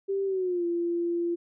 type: tone with pitch glide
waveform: sine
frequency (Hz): 392 to 343.2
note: G4 to F4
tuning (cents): 0 to -30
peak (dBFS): -25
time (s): 0.08-1.36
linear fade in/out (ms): 20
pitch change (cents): -230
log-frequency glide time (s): 0.25-0.65
effects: none